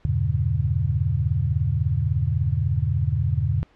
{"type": "chord", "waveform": "sine", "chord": "E diminished seventh", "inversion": "none", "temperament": "just", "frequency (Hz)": [82.41, 98.89, 118.67, 142.4], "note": ["E2", "G2", "Bb2", "Db3"], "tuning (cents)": [0, 16, 31, 47], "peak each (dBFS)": -25, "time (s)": [0.05, 3.63], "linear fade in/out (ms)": 0, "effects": ["pink hiss -58 dBFS RMS until 3.75 s", "low-pass 3000 Hz 12 dB/octave"]}